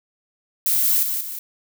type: noise with echo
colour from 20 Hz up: violet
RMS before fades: -19 dBFS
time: 0.66-1.03 s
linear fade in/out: 2 ms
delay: 180 ms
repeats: 2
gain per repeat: -6 dB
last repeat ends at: 1.39 s
effects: none